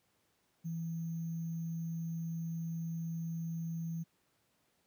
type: tone with sample-and-hold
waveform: sine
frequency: 165.1 Hz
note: E3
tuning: 3 cents sharp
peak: -35 dBFS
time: 0.64-4.04 s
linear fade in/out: 20 ms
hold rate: 6300 Hz
effects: pink hiss -75 dBFS RMS until 4.86 s + high-pass 100 Hz 12 dB/octave